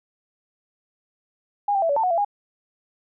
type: tone with pitch steps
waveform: sine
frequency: 816 / 783 / 662 / 569 / 890 / 733 / 676 / 817 Hz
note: G#5 / G5 / E5 / C#5 / A5 / F#5 / E5 / G#5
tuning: -31 / -2 / +7 / +45 / +20 / -16 / +43 / -29 cents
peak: -18 dBFS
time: 1.68-2.248 s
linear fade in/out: 5 ms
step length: 71 ms
effects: none